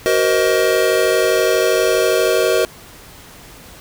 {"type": "chord", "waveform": "square", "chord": "C half-diminished seventh", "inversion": "second", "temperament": "just", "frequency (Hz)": [376.7, 470.9, 523.3, 627.9], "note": ["Gb4", "Bb4", "C5", "Eb5"], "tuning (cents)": [31, 18, 0, 16], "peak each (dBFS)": [-19, -18, -22, -19], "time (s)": [0.06, 2.65], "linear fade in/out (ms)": 0, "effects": ["pink hiss -40 dBFS RMS until 3.8 s"]}